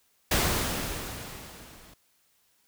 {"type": "noise with level ramp", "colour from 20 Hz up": "pink", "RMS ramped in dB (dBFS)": [-23, -53], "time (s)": [0.31, 1.94], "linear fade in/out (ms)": 5, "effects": ["white hiss -68 dBFS RMS until 2.67 s"]}